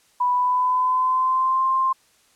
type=tone with pitch glide; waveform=sine; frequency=987.8 to 1052.6 Hz; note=B5 to C6; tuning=0 to +10 cents; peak=-17 dBFS; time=0.2-1.93 s; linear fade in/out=10 ms; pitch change=+110 cents; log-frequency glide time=0.32-1.65 s; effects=white hiss -59 dBFS RMS until 2.35 s + low-pass 10000 Hz 12 dB/octave